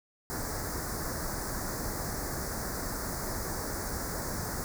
pink band-stop noise, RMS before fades -35 dBFS, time 0.3-4.64 s, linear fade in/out 0 ms, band 1900 to 4700 Hz, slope 48 dB/octave, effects none

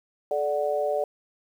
sine chord, D major, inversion second, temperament equal with one note detuned, 431.7 / 587.3 / 740 Hz, A4 / D5 / F#5, -33 / 0 / 0 cents, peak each -29 / -25 / -30 dBFS, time 0.31-1.04 s, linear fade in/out 2 ms, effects 9-bit

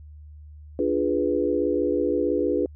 sine chord, D diminished seventh, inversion none, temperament equal, 293.7 / 349.2 / 415.3 / 493.9 Hz, D4 / F4 / Ab4 / Cb5, 0 / 0 / 0 / 0 cents, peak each -26 dBFS, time 0.79-2.66 s, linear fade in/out 2 ms, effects added 75 Hz sine -41 dBFS peak until 2.75 s

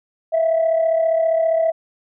sine tone pair together, 651 / 686 Hz, E5 / F5, -22 / -31 cents, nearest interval minor second, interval 91 cents, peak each -14 / -22 dBFS, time 0.32-1.72 s, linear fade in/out 20 ms, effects tanh soft clip ceiling -10 dBFS

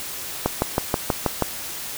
click train, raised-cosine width 1 ms, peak -4 dBFS, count 7, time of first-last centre 0.46-1.423 s, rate 6.23 Hz, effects white hiss -32 dBFS RMS until 1.97 s

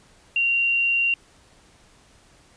sine tone, 2762 Hz, F7, 20 cents flat, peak -18 dBFS, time 0.36-1.14 s, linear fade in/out 2 ms, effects pink hiss -55 dBFS RMS until 2.56 s + resampled to 22050 Hz

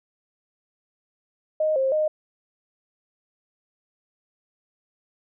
sine tone with pitch steps, 621 / 532 / 616 Hz, D#5 / C5 / D#5, -3 / +29 / -17 cents, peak -19 dBFS, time 1.6-2.08 s, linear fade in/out 5 ms, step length 160 ms, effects none

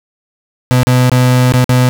35% pulse tone with dropouts, 126 Hz, B2, 35 cents sharp, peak -5 dBFS, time 0.71-1.89 s, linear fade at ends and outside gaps 0 ms, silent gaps 0.832-0.87 / 1.097-1.117 / 1.521-1.538 / 1.643-1.693 s, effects none

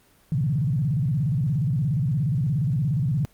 sine tone with vibrato, 138.59 Hz, C#3, in tune, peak -20 dBFS, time 0.32-3.25 s, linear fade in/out 0 ms, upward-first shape square, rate 17 Hz, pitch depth 240 cents each way, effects pink hiss -58 dBFS RMS until 3.33 s + Opus 24 kbps

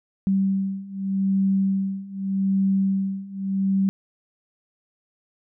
sine beating tone pair, 193.3 / 194.13 Hz, G3 / G3, -24 / -17 cents, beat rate 0.83 Hz, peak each -24 / -22 dBFS, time 0.27-3.89 s, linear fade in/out 0 ms, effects none

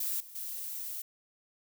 violet noise with level steps, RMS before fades -33 / -50 / -39 dBFS, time 0-1.02 s, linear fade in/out 5 ms, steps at 0.2 / 0.35 s, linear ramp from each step 5 ms, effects none

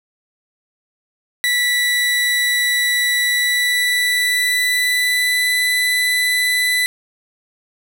30% pulse tone with pitch glide, 1961 to 1991.8 Hz, B6 to B6, -13 to +14 cents, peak -12 dBFS, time 1.44-6.86 s, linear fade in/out 0 ms, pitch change +27 cents, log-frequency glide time 3.21-5.51 s, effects 7-bit

